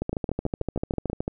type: two click trains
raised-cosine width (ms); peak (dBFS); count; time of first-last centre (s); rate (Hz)
2; -13 / -14; 18 / 7; 0.02-1.279 / 0.13-1.099; 13.5 / 6.19
effects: none